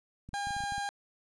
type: clicks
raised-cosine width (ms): 5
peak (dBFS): -33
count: 9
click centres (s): 0.29 / 0.334 / 0.471 / 0.507 / 0.566 / 0.605 / 0.638 / 0.722 / 0.781
type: tone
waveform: 30% pulse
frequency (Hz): 808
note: G#5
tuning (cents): -48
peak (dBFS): -30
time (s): 0.34-0.89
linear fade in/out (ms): 0
effects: resampled to 22050 Hz + 11-bit